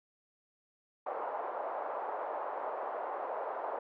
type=band-pass noise; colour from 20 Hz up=white; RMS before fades=-38 dBFS; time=1.06-3.79 s; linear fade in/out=5 ms; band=510 to 950 Hz; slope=24 dB/octave; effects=none